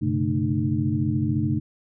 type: tone cluster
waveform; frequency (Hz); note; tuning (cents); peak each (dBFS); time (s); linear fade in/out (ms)
sine; 98.9 / 128.4 / 142.3 / 221 / 303.5; G2 / C3 / C#3 / A3 / D#4; +16 / -32 / +46 / +8 / -43; -27; 0.01-1.6; 20
effects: none